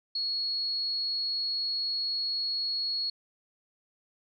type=tone; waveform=sine; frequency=4336 Hz; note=C#8; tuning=39 cents flat; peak=-28 dBFS; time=0.15-3.1 s; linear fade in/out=5 ms; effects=none